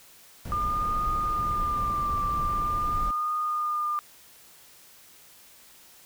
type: noise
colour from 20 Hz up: brown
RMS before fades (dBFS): -33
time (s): 0.45-3.11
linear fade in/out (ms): 2
type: tone with vibrato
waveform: sine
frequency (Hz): 1203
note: D6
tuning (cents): +41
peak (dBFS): -25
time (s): 0.52-3.99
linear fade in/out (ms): 0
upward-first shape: triangle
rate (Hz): 0.44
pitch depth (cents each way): 37
effects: white hiss -53 dBFS RMS until 6.05 s